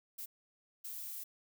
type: noise bursts at uneven times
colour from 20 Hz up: violet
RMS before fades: -44 dBFS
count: 2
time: 0.18-0.26 / 0.84-1.24 s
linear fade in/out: 10 ms
effects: none

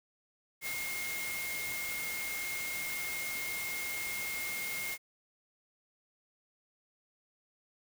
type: tone in noise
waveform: sine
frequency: 2139 Hz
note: C7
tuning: 38 cents sharp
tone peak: -37 dBFS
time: 0.61-4.98 s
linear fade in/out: 50 ms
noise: white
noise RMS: -40 dBFS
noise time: 0.61-4.98 s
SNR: 0 dB
effects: none

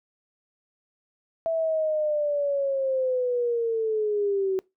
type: linear sweep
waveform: sine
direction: down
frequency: 661 to 375.3 Hz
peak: -22 dBFS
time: 1.46-4.59 s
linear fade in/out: 0 ms
effects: noise-tail reverb RT60 0.2 s tail -23 dB re dry

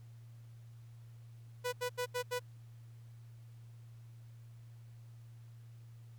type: tone bursts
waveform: sawtooth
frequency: 493.9 Hz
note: B4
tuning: in tune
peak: -30 dBFS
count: 5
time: 1.64-2.396 s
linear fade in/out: 20 ms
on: 88 ms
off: 79 ms
effects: added 116 Hz sine -51 dBFS peak until 6.18 s + pink hiss -71 dBFS RMS until 6.18 s

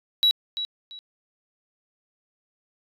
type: tone with echo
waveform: sine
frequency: 3900 Hz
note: B7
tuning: 23 cents flat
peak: -14 dBFS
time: 0.23-0.31 s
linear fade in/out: 0 ms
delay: 340 ms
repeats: 2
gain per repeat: -12 dB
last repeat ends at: 0.99 s
effects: tanh soft clip ceiling -13 dBFS

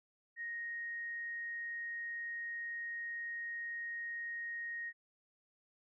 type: tone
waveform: sine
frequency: 1869 Hz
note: A#6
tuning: 4 cents sharp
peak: -39 dBFS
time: 0.36-4.93 s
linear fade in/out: 50 ms
effects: none

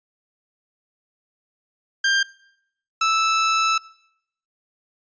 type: tone pair in turn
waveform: sawtooth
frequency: 1590 / 1315 Hz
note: G6 / E6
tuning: +24 / -5 cents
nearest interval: minor third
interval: 329 cents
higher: first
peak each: -13 dBFS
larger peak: neither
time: 2.04-2.23 / 3.01-3.78 s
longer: second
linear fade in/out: 5 ms
effects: noise-tail reverb RT60 0.7 s tail -21 dB re dry + resampled to 16000 Hz

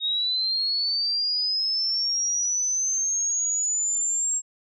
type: linear sweep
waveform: sine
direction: up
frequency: 3733 to 7570 Hz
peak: -22 dBFS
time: 0-4.42 s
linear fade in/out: 50 ms
effects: none

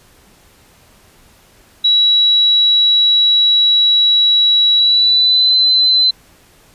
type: tone with pitch glide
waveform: sine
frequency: 3900 to 4047 Hz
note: B7 to B7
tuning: -23 to +42 cents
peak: -8 dBFS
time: 1.84-6.11 s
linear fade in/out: 10 ms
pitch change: +65 cents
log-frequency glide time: 4.76-5.55 s
effects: pink hiss -48 dBFS RMS until 6.74 s + resampled to 32000 Hz

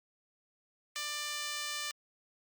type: tone with high-pass filter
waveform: 5% pulse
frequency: 593 Hz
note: D5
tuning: 17 cents sharp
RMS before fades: -38 dBFS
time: 0.96-1.91 s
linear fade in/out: 0 ms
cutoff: 1200 Hz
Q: 1
effects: Opus 48 kbps

